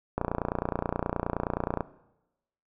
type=click train; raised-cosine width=1 ms; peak=-13 dBFS; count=49; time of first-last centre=0.18-1.807 s; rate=29.5 Hz; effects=noise-tail reverb RT60 0.9 s tail -17 dB re dry